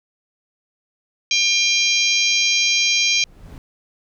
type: harmonic tone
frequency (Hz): 799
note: G5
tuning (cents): +33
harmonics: 3 / 4 / 5 / 6 / 7 / 8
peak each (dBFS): -19 / -22 / -23 / -25 / -23 / -24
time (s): 1.31-3.24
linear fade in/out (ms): 2
type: noise with exponential growth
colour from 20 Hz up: brown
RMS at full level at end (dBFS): -34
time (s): 2.7-3.58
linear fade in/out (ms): 1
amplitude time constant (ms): 190
effects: none